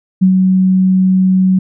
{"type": "tone with ADSR envelope", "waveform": "sine", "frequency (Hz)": 187.1, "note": "F#3", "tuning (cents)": 20, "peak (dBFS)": -4, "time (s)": [0.21, 1.59], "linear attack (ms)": 18, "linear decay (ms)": 89, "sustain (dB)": -3, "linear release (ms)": 6, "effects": []}